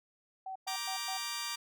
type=tone bursts; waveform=sine; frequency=762 Hz; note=G5; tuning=49 cents flat; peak=-38 dBFS; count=4; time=0.46-1.174 s; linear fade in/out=5 ms; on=96 ms; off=110 ms
type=chord; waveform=10% pulse; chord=G minor; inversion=first; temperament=just; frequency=940.8 / 1176 / 1568 Hz; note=Bb5 / D6 / G6; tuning=+16 / +2 / 0 cents; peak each=-33 / -31 / -36 dBFS; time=0.67-1.56 s; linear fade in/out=10 ms
effects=none